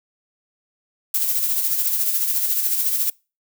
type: noise with tremolo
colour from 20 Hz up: violet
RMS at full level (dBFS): -19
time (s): 1.14-3.1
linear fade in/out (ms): 5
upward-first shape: sine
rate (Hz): 14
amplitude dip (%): 45
effects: noise-tail reverb RT60 0.3 s tail -25 dB re dry